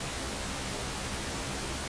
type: noise with comb filter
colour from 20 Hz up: pink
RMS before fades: -35 dBFS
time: 0-1.88 s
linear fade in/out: 5 ms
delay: 15 ms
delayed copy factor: +0.65
effects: resampled to 22050 Hz